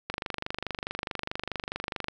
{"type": "click train", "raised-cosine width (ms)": 0.3, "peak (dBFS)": -15, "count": 50, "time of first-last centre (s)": [0.1, 2.084], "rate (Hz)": 24.7, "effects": []}